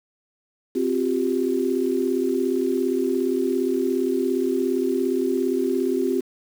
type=chord; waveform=sine; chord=C suspended fourth; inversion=none; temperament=equal with one note detuned; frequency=261.6 / 354.7 / 392 Hz; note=C4 / F4 / G4; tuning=0 / +27 / 0 cents; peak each=-24 dBFS; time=0.75-6.21 s; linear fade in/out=10 ms; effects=7-bit